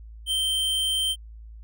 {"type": "tone", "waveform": "square", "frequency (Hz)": 3125, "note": "G7", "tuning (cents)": -6, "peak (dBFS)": -23, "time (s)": [0.26, 1.16], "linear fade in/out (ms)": 50, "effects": ["added 55 Hz sine -40 dBFS peak until 1.63 s"]}